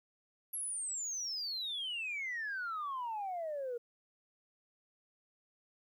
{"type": "exponential sweep", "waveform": "sine", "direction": "down", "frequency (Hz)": [11460, 466.2], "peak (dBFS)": -35, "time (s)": [0.53, 3.78], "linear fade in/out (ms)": 10, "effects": ["tanh soft clip ceiling -33 dBFS", "12-bit"]}